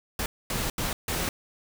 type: noise bursts at uneven times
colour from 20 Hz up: pink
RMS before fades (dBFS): -29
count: 4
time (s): 0.19-0.26 / 0.5-0.7 / 0.78-0.93 / 1.08-1.29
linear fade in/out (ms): 2
effects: none